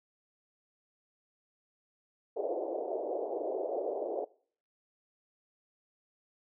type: band-pass noise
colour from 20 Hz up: pink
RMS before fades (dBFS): -35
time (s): 2.36-4.25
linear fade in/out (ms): 10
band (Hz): 360 to 700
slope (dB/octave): 48
effects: noise-tail reverb RT60 0.5 s tail -22 dB re dry